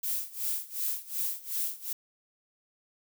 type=noise with tremolo; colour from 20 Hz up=violet; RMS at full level=-30 dBFS; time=0.03-1.93 s; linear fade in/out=5 ms; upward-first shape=sine; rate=2.7 Hz; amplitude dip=90%; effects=none